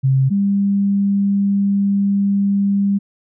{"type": "tone pair in turn", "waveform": "sine", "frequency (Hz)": [133.4, 199.34], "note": ["C3", "G3"], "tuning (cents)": [34, 29], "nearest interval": "perfect fifth", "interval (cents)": 695, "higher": "second", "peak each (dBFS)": [-11, -13], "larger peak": "first", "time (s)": [[0.03, 0.3], [0.3, 2.99]], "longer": "second", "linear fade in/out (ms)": 20, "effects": []}